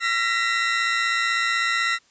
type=tone cluster; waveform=35% pulse; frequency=1358 / 1890 / 2006 Hz; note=F6 / A#6 / B6; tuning=-49 / +23 / +26 cents; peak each=-23 dBFS; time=0-1.99 s; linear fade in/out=50 ms; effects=white hiss -59 dBFS RMS until 2.1 s + resampled to 16000 Hz